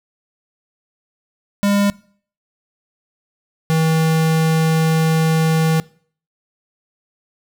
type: tone pair in turn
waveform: square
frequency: 201.9 / 160.39 Hz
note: G#3 / E3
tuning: -49 / -47 cents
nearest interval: major third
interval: 398 cents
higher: first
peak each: -14 dBFS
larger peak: neither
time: 1.63-1.9 / 3.7-5.8 s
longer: second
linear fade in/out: 0 ms
effects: noise-tail reverb RT60 0.5 s tail -22 dB re dry